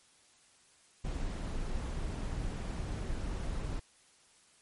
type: noise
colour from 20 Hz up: brown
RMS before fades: -36 dBFS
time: 1.04-3.8 s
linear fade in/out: 10 ms
effects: white hiss -64 dBFS RMS until 4.61 s + MP3 48 kbps